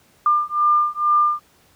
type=beating tone pair; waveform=sine; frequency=1198 / 1200.2 Hz; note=D6 / D6; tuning=+34 / +37 cents; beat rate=2.2 Hz; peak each=-18 dBFS; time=0.26-1.4 s; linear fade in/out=2 ms; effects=pink hiss -56 dBFS RMS until 1.75 s + high-pass 60 Hz 12 dB/octave